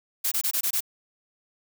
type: noise bursts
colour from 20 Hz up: blue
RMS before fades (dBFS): -25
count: 6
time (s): 0.24-0.806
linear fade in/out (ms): 10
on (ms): 76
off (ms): 22
effects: none